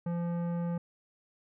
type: tone with tanh clipping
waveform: sine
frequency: 171.8 Hz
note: F3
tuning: 28 cents flat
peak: -32 dBFS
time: 0.06-0.78 s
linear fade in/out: 5 ms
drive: 14 dB
effects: none